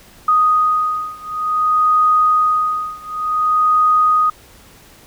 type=beating tone pair; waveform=sine; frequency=1244.5 / 1245.05 Hz; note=D#6 / D#6; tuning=0 / +1 cents; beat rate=0.55 Hz; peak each=-15 / -16 dBFS; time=0.28-4.3 s; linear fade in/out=5 ms; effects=pink hiss -45 dBFS RMS until 5.06 s